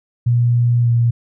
sine tone with pitch glide, 120 to 118.07 Hz, B2 to A#2, -49 to +23 cents, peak -11 dBFS, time 0.26-1.11 s, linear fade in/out 10 ms, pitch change -28 cents, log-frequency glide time 0.82-0.89 s, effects none

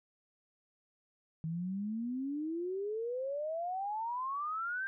sine exponential sweep, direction up, 157.5 to 1595 Hz, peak -34 dBFS, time 1.44-4.87 s, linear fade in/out 0 ms, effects none

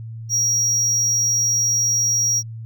triangle tone, 5680 Hz, F8, 28 cents sharp, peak -15 dBFS, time 0.29-2.43 s, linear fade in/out 50 ms, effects added 113 Hz sine -30 dBFS peak until 2.65 s

